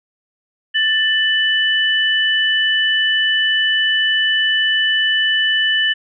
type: tone pair together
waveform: sine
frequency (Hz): 1768.3 / 2982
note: A6 / F#7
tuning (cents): +8 / +13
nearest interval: major sixth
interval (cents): 905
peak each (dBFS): -16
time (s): 0.74-5.94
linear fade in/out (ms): 20
effects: none